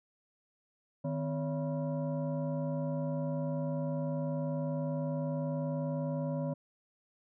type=tone with frequency modulation; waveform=sine; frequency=154.9 Hz; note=D#3; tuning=7 cents flat; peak=-31 dBFS; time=1.04-6.54 s; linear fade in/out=10 ms; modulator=410 Hz; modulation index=1.1; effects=none